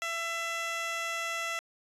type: tone with band-pass filter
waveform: 15% pulse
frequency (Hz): 669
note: E5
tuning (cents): +25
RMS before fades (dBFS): -34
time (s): 0.02-1.59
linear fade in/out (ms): 0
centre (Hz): 3200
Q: 0.52
effects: resampled to 32000 Hz